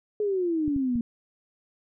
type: exponential sweep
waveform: sine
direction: down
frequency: 427.4 to 230 Hz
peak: -23 dBFS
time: 0.2-1.01 s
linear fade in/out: 2 ms
type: clicks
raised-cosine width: 5 ms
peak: -23 dBFS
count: 3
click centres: 0.679 / 0.763 / 0.957 s
effects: none